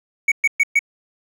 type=tone bursts; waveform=triangle; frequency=2239 Hz; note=C#7; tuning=17 cents sharp; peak=-10 dBFS; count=4; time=0.28-0.792 s; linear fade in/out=5 ms; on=38 ms; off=120 ms; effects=none

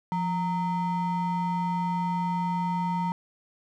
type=ring-modulated tone; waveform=triangle; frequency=550 Hz; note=C#5; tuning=14 cents flat; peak=-20 dBFS; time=0.12-3.12 s; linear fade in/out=0 ms; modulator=375 Hz; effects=none

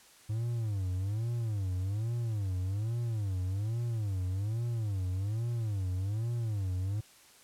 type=tone with vibrato; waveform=triangle; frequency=104.4 Hz; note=G#2; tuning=10 cents sharp; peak=-28 dBFS; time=0.29-7.01 s; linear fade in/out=10 ms; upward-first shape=sine; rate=1.2 Hz; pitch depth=230 cents each way; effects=white hiss -58 dBFS RMS until 7.43 s + low-pass 11000 Hz 12 dB/octave

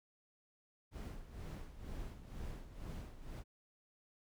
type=noise with tremolo; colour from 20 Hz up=brown; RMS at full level=-44 dBFS; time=0.91-3.44 s; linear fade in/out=50 ms; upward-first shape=sine; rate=2.1 Hz; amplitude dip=70%; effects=none

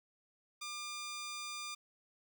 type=tone; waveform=10% pulse; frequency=1200 Hz; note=D6; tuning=37 cents sharp; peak=-33 dBFS; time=0.61-1.75 s; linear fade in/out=10 ms; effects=none

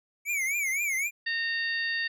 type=tone with vibrato; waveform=square; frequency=2228 Hz; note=C#7; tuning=8 cents sharp; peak=-27 dBFS; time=0.25-1.11 s; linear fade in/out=50 ms; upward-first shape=triangle; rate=3.9 Hz; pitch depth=160 cents each way
type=harmonic tone; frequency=920 Hz; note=A#5; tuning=23 cents flat; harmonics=2 / 3 / 4 / 5; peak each=-28 / -37 / -39 / -37 dBFS; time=1.26-2.08 s; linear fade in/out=10 ms
effects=none

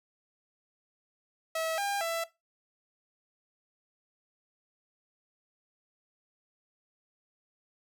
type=tone with pitch steps; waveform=sawtooth; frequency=647 / 803 / 665 Hz; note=E5 / G5 / E5; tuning=-32 / +41 / +15 cents; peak=-26 dBFS; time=1.55-2.24 s; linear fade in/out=5 ms; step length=230 ms; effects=noise-tail reverb RT60 0.2 s tail -17 dB re dry

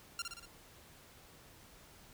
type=tone with echo; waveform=10% pulse; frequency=1386 Hz; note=F6; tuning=14 cents flat; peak=-28 dBFS; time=0.19-0.22 s; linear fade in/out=2 ms; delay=59 ms; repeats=4; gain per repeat=-4 dB; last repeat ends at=0.456 s; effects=pink hiss -59 dBFS RMS until 2.13 s

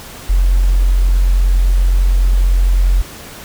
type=tone; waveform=sine; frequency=44.65 Hz; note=F1; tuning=39 cents sharp; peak=-8 dBFS; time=0.29-3.02 s; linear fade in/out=10 ms; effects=pink hiss -33 dBFS RMS until 3.44 s

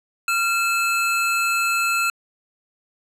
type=tone pair together; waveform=square; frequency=1380 / 2613 Hz; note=F6 / E7; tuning=-21 / -16 cents; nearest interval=major seventh; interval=1105 cents; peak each=-22 dBFS; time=0.28-2.1 s; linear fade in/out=2 ms; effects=low-pass 12000 Hz 12 dB/octave

